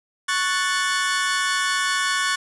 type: chord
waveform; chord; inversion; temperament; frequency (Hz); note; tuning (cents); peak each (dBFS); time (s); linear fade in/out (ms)
sawtooth; F# minor; second; equal; 1108.7 / 1480 / 1760; C#6 / F#6 / A6; 0 / 0 / 0; -21; 0.28-2.36; 10
effects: resampled to 24000 Hz + 7-bit